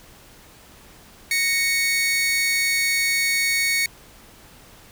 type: tone pair together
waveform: sawtooth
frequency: 1864.7 / 2218 Hz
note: A#6 / C#7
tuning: 0 / 0 cents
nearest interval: minor third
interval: 300 cents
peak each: -24 / -16 dBFS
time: 1.31-3.86 s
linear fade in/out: 2 ms
effects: pink hiss -48 dBFS RMS until 4.91 s